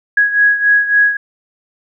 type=beating tone pair; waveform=sine; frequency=1661.2 / 1664.8 Hz; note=G#6 / G#6; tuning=0 / +4 cents; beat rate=3.6 Hz; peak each=-10 / -15 dBFS; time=0.17-1.17 s; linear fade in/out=5 ms; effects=none